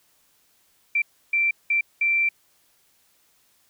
sine tone bursts at uneven times, 2349 Hz, D7, in tune, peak -18 dBFS, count 4, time 0.95-1.02 / 1.33-1.51 / 1.7-1.81 / 2.01-2.29 s, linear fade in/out 5 ms, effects white hiss -63 dBFS RMS until 3.69 s

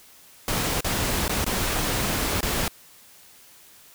pink noise with dropouts, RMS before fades -25 dBFS, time 0.48-2.68 s, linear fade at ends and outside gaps 1 ms, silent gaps 0.807-0.845 / 1.28-1.294 / 1.444-1.464 / 2.407-2.429 s, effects white hiss -51 dBFS RMS until 3.94 s

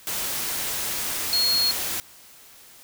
sine tone in noise, 4300 Hz, C8, 47 cents sharp, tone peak -19 dBFS, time 1.33-1.71 s, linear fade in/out 0 ms, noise white, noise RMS -28 dBFS, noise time 0.07-2 s, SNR +6 dB, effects white hiss -49 dBFS RMS until 2.83 s

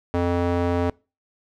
square tone with band-pass filter, 87.31 Hz, F2, in tune, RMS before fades -22 dBFS, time 0.14-0.9 s, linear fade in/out 0 ms, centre 510 Hz, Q 0.8, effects noise-tail reverb RT60 0.3 s tail -24 dB re dry

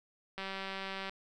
click train, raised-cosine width 0.3 ms, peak -24 dBFS, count 139, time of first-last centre 0.38-1.095 s, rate 193 Hz, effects none

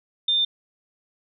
sine tone, 3599 Hz, A7, 38 cents sharp, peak -18 dBFS, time 0.28-0.45 s, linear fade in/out 5 ms, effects none

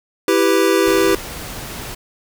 square chord, E minor, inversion none, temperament equal, 329.6 / 392 / 493.9 Hz, E4 / G4 / B4, 0 / 0 / 0 cents, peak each -18 / -16 / -19 dBFS, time 0.28-1.15 s, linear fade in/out 2 ms
pink noise, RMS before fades -30 dBFS, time 0.86-1.95 s, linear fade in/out 10 ms
effects none

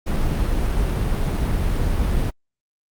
brown noise, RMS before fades -20 dBFS, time 0.06-2.31 s, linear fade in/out 20 ms, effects Opus 48 kbps

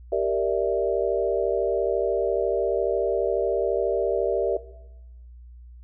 sine chord, E half-diminished seventh, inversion first, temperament equal, 392 / 466.2 / 587.3 / 659.3 Hz, G4 / Bb4 / D5 / E5, 0 / 0 / 0 / 0 cents, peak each -26 dBFS, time 0.12-4.57 s, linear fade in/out 5 ms, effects noise-tail reverb RT60 0.9 s tail -17 dB re dry + added 60 Hz sine -42 dBFS peak until 5.83 s

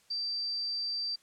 sine tone, 4676 Hz, D8, 8 cents flat, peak -31 dBFS, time 0.1-1.16 s, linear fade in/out 10 ms, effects white hiss -65 dBFS RMS until 1.22 s + low-pass 9000 Hz 12 dB/octave

